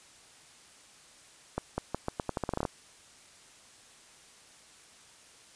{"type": "accelerating click train", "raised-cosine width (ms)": 1, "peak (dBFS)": -16, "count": 14, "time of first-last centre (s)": [1.58, 2.652], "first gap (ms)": 200, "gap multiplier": 0.83, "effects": ["white hiss -56 dBFS RMS until 5.55 s", "resampled to 22050 Hz"]}